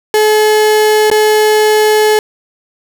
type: tone with dropouts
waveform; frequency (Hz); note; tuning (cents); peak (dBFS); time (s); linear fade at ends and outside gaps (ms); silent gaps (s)
35% pulse; 427.9; A4; -48; -5; 0.14-2.19; 1; 1.101-1.114
effects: none